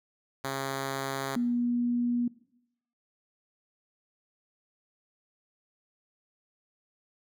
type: tone pair in turn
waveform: 5% pulse / sine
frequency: 135.9 / 241.1 Hz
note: C#3 / B3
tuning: -34 / -41 cents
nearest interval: minor seventh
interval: 993 cents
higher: second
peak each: -20 / -25 dBFS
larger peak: first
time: 0.44-1.36 / 1.36-2.28 s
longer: neither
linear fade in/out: 5 ms
effects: noise-tail reverb RT60 0.8 s tail -20 dB re dry